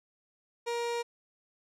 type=tone; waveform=30% pulse; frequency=472.3 Hz; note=A#4; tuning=23 cents sharp; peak=-28 dBFS; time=0.66-1.03 s; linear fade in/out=20 ms; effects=low-pass 8000 Hz 12 dB/octave